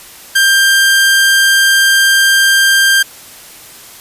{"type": "tone", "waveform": "sawtooth", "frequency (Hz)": 1587, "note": "G6", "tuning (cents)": 21, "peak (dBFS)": -3, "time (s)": [0.35, 3.03], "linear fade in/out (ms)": 10, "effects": ["white hiss -35 dBFS RMS until 4 s", "resampled to 32000 Hz"]}